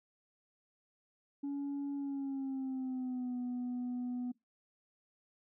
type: tone with pitch glide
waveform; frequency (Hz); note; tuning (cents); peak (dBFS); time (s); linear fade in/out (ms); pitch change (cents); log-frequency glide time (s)
sine; 282.1 to 247; C#4 to B3; +30 to 0; -33; 1.43-4.32; 10; -230; 1.95-3.37
effects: noise-tail reverb RT60 0.2 s tail -23 dB re dry + tanh soft clip ceiling -34 dBFS